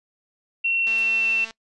sine tone with pitch glide, 2723 to 2693 Hz, F7 to E7, -44 to +36 cents, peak -19 dBFS, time 0.64-1.45 s, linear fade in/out 10 ms, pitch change -20 cents, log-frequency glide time 0.74-1.26 s
click train, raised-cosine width 0.2 ms, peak -22 dBFS, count 144, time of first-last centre 0.87-1.508 s, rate 224 Hz
violet noise with exponential decay, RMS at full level -37 dBFS, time 0.98-1.07 s, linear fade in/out 5 ms, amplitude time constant 19 ms
effects noise-tail reverb RT60 0.1 s tail -22 dB re dry + resampled to 24000 Hz

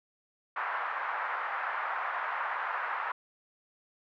pink band-pass noise, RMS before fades -34 dBFS, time 0.56-3.12 s, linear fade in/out 5 ms, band 870 to 1700 Hz, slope 24 dB/octave, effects none

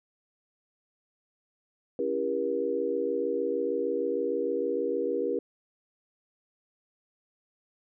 sine chord, C# diminished seventh, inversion none, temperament just, 277.2 / 332.6 / 399.1 / 479 Hz, C#4 / E4 / G4 / Bb4, 0 / +16 / +31 / +47 cents, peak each -35 / -35 / -31 / -29 dBFS, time 1.99-5.39 s, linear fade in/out 2 ms, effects none

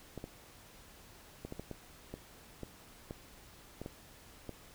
clicks, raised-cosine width 2 ms, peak -28 dBFS, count 12, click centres 0.177 / 0.241 / 1.45 / 1.524 / 1.596 / 1.713 / 2.14 / 2.633 / 3.109 / 3.816 / 3.861 / 4.493 s, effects pink hiss -57 dBFS RMS until 4.74 s

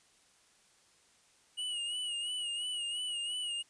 square tone with vibrato, 2900 Hz, F#7, 35 cents flat, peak -35 dBFS, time 1.57-3.63 s, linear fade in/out 20 ms, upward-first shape sine, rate 2.9 Hz, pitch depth 53 cents each way, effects white hiss -66 dBFS RMS until 3.69 s + resampled to 22050 Hz

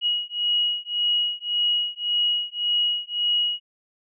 sine beating tone pair, 2900 / 2901.8 Hz, F#7 / F#7, -35 / -34 cents, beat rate 1.8 Hz, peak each -24 dBFS, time 0.01-3.6 s, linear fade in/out 50 ms, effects none

